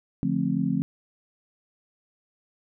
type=chord; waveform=sine; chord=D minor seventh; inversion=none; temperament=just; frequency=146.83 / 176.2 / 220.2 / 264.3 Hz; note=D3 / F3 / A3 / C4; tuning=0 / +16 / +2 / +18 cents; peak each=-30 / -27 / -28 / -27 dBFS; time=0.23-0.82 s; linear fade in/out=0 ms; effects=none

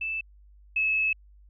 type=tone pair in turn; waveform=sine; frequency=2637 / 2593 Hz; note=E7 / E7; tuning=0 / -29 cents; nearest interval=unison; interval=29 cents; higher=first; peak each=-28 / -22 dBFS; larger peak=second; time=0.01-0.21 / 0.76-1.13 s; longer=second; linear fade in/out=5 ms; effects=added 50 Hz sine -51 dBFS peak until 1.49 s

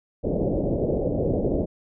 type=low-pass noise; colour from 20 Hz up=white; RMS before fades=-24 dBFS; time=0.23-1.66 s; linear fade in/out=20 ms; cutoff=590 Hz; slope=48 dB/octave; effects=none

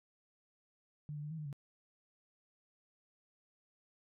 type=tone with pitch steps; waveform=sine; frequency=149.2 / 147.6 / 149.7 / 160.9 / 151.7 / 141.3 Hz; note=D3 / D3 / D3 / E3 / D#3 / C#3; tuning=+28 / +9 / +33 / -42 / -44 / +34 cents; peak=-40 dBFS; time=1.09-1.528 s; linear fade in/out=0 ms; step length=73 ms; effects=none

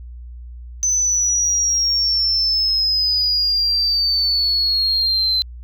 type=exponential sweep; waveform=sine; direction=down; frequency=6110 to 4061 Hz; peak=-14 dBFS; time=0.83-5.42 s; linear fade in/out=0 ms; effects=tanh soft clip ceiling -10 dBFS + added 60 Hz sine -32 dBFS peak until 5.63 s

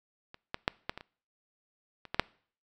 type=clicks; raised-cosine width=0.3 ms; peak=-30 / -17 / -9 / -15 / -24 / -30 / -29 / -16 / -6 dBFS; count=9; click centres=0.344 / 0.544 / 0.679 / 0.895 / 0.976 / 1.009 / 2.053 / 2.145 / 2.196 s; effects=noise-tail reverb RT60 0.5 s tail -24 dB re dry

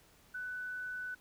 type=tone; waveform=sine; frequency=1495 Hz; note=F#6; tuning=17 cents sharp; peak=-38 dBFS; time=0.34-1.15 s; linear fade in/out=10 ms; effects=pink hiss -64 dBFS RMS until 1.2 s

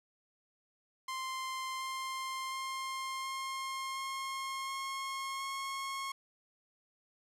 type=tone with pitch steps; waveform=sawtooth; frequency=1046.5 / 1053.2 / 1059.9 / 1066.6 / 1073.4 / 1080.3 / 1087.2 Hz; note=C6 / C6 / C6 / C6 / C6 / C#6 / C#6; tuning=0 / +11 / +22 / +33 / +44 / -45 / -34 cents; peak=-33 dBFS; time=1.08-6.12 s; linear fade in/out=5 ms; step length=720 ms; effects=low-pass 11000 Hz 12 dB/octave + 12-bit

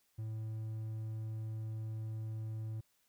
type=tone; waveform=triangle; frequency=110 Hz; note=A2; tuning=in tune; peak=-36 dBFS; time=0.18-2.81 s; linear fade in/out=10 ms; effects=white hiss -75 dBFS RMS until 3.08 s

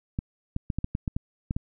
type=clicks; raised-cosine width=5 ms; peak=-15 dBFS; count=10; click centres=0.189 / 0.564 / 0.702 / 0.786 / 0.844 / 0.951 / 1.078 / 1.165 / 1.509 / 1.565 s; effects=none

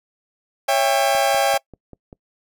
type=chord; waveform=40% pulse; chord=C# diminished; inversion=none; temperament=just; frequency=554.4 / 665.2 / 798.3 Hz; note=C#5 / E5 / G5; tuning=0 / +16 / +31 cents; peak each=-20 / -21 / -18 dBFS; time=0.68-1.58 s; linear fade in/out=10 ms
type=click train; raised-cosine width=2 ms; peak=-26 dBFS; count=6; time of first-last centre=1.15-2.128 s; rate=5.11 Hz
effects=noise-tail reverb RT60 0.1 s tail -24 dB re dry

